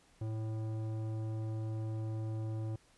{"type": "tone with tanh clipping", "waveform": "sine", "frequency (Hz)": 110, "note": "A2", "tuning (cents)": 0, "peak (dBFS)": -37, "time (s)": [0.21, 2.76], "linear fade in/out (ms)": 5, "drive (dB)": 14, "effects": ["pink hiss -66 dBFS RMS until 2.97 s", "resampled to 24000 Hz"]}